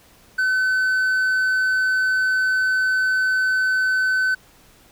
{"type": "tone", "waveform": "triangle", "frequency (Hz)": 1518, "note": "F#6", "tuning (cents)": 44, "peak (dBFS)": -15, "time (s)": [0.38, 4.35], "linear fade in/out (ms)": 10, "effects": ["pink hiss -52 dBFS RMS until 4.91 s"]}